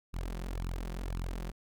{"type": "tone with flanger", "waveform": "sawtooth", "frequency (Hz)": 43.65, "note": "F1", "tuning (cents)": 0, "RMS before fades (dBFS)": -37, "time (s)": [0.13, 1.52], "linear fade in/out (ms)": 20, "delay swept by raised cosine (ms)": [0.74, 5.64], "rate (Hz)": 1.9, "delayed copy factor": 0.85, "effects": []}